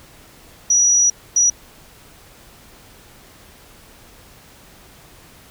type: tone bursts at uneven times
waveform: sine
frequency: 5830 Hz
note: F#8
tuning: 26 cents flat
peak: -11 dBFS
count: 2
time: 0.7-1.1 / 1.36-1.5 s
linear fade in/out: 5 ms
effects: pink hiss -46 dBFS RMS until 5.5 s